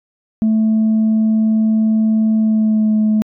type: tone with pitch glide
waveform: sine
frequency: 219.3 to 215.2 Hz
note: A3 to A3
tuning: -6 to -38 cents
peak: -9 dBFS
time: 0.42-3.22 s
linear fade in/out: 0 ms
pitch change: -32 cents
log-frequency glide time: 2.36-2.94 s
effects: tanh soft clip ceiling -9 dBFS